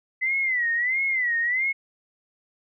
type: tone with vibrato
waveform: sine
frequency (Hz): 2005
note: B6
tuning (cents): +26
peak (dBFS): -21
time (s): 0.21-1.73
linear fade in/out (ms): 20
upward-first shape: sine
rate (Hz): 1.5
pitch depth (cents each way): 140
effects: none